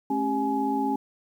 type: tone cluster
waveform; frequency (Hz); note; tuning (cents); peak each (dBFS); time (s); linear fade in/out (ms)
sine; 216.4 / 272.6 / 397.9 / 842; A3 / C#4 / G4 / G#5; -29 / -29 / +26 / +24; -33 / -26 / -33 / -27; 0.1-0.96; 5
effects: 9-bit